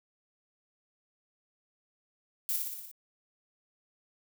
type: noise with echo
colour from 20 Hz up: violet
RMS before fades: -31 dBFS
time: 2.49-2.56 s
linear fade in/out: 0 ms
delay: 59 ms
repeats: 6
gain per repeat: -3 dB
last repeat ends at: 2.914 s
effects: none